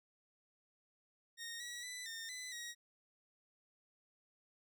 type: tone with pitch steps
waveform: 15% pulse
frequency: 1854 / 1926 / 1991 / 1822 / 2006 / 1894 Hz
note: A#6 / B6 / B6 / A#6 / B6 / A#6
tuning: -10 / -44 / +14 / -40 / +26 / +27 cents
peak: -38 dBFS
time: 1.37-2.75 s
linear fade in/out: 50 ms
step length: 230 ms
effects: none